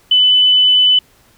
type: tone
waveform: sine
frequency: 3003 Hz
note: F#7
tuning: 25 cents sharp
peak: -7 dBFS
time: 0.11-0.99 s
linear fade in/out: 5 ms
effects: pink hiss -51 dBFS RMS until 1.37 s